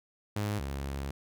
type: tone pair in turn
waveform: sawtooth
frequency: 103.83 / 68.94 Hz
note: G#2 / C#2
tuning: 0 / -9 cents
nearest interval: perfect fifth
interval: 709 cents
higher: first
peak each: -26 / -30 dBFS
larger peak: first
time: 0.36-0.59 / 0.59-1.11 s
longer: second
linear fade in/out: 5 ms
effects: none